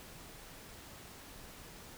silence, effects pink hiss -52 dBFS RMS until 1.97 s

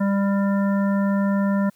harmonic tone, 198.5 Hz, G3, 22 cents sharp, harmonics 1 / 3 / 5 / 7 / 9, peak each -18 / -28 / -32 / -35 / -37 dBFS, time 0-1.7 s, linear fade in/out 10 ms, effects white hiss -61 dBFS RMS until 1.75 s

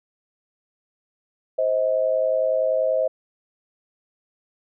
sine tone pair together, 523.3 / 633.8 Hz, C5 / D#5, 0 / +32 cents, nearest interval minor third, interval 332 cents, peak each -21 dBFS, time 1.58-3.08 s, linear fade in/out 10 ms, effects none

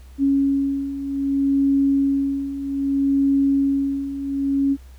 sine beating tone pair, 275.8 / 276.43 Hz, C#4 / C#4, -9 / -5 cents, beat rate 0.63 Hz, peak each -23 / -18 dBFS, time 0.18-4.77 s, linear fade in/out 50 ms, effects added 64 Hz sine -40 dBFS peak until 4.98 s + pink hiss -55 dBFS RMS until 4.98 s

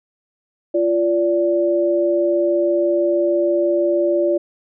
sine tone pair together, 345.6 / 580.6 Hz, F4 / D5, -18 / -20 cents, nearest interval major sixth, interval 898 cents, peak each -17 dBFS, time 0.74-4.38 s, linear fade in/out 10 ms, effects none

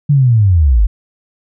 sine linear sweep, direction down, 148.9 to 44.33 Hz, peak -6 dBFS, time 0.09-0.87 s, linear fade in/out 10 ms, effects none

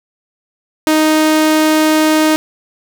sawtooth tone, 311.1 Hz, D#4, in tune, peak -5 dBFS, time 0.87-2.36 s, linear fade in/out 0 ms, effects none

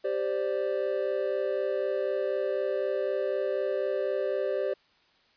triangle chord, G suspended fourth, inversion none, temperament equal, 392 / 523.3 / 587.3 Hz, G4 / C5 / D5, 0 / 0 / 0 cents, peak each -29 dBFS, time 0.04-4.74 s, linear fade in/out 10 ms, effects white hiss -64 dBFS RMS until 5.36 s + resampled to 11025 Hz

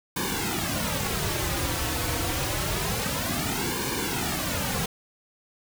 pink noise with flanger, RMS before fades -28 dBFS, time 0.16-4.86 s, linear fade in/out 5 ms, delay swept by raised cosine 1.5 to 5 ms, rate 0.27 Hz, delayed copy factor -0.9, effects none

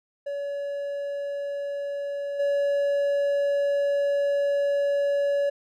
triangle tone with level steps, 567 Hz, C#5, 39 cents sharp, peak -26 / -19 dBFS, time 0.26-5.5 s, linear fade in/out 10 ms, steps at 2.39 s, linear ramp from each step 10 ms, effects none

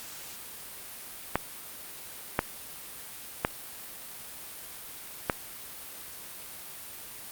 clicks, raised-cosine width 0.5 ms, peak -8 dBFS, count 4, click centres 1.356 / 2.391 / 3.449 / 5.298 s, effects white hiss -43 dBFS RMS until 7.31 s + Opus 48 kbps

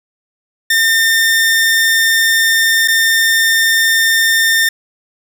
sawtooth tone with dropouts, 1809 Hz, A6, 48 cents sharp, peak -6 dBFS, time 0.7-4.69 s, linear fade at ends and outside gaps 5 ms, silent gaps 2.877-2.882 s, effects none

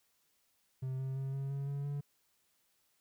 triangle tone with pitch steps, 130.81 / 132.79 / 134.8 / 136.84 / 138.91 / 141.01 / 143.14 Hz, C3 / C3 / C#3 / C#3 / C#3 / C#3 / D3, 0 / +26 / -48 / -22 / +4 / +30 / -44 cents, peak -33 dBFS, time 0.82-2.01 s, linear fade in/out 10 ms, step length 170 ms, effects white hiss -75 dBFS RMS until 3 s

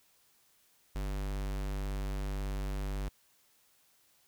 square tone, 49.08 Hz, G1, 3 cents sharp, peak -34 dBFS, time 0.95-3.09 s, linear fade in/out 10 ms, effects white hiss -68 dBFS RMS until 4.27 s

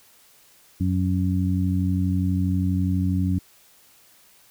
harmonic tone, 92.3 Hz, F#2, 4 cents flat, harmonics 1 / 2 / 3, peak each -22 / -24 / -27 dBFS, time 0.8-3.39 s, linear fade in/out 10 ms, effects white hiss -55 dBFS RMS until 4.5 s

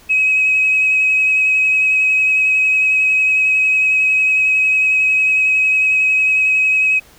sine tone with vibrato, 2546 Hz, D#7, 39 cents sharp, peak -10 dBFS, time 0.09-7 s, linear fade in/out 20 ms, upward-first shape sine, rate 11 Hz, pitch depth 13 cents each way, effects tanh soft clip ceiling -6 dBFS + pink hiss -46 dBFS RMS until 7.18 s

